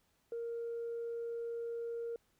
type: tone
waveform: sine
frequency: 466.2 Hz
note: A#4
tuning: in tune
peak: -36 dBFS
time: 0.32-2.16 s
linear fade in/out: 2 ms
effects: tanh soft clip ceiling -34 dBFS + pink hiss -75 dBFS RMS until 2.39 s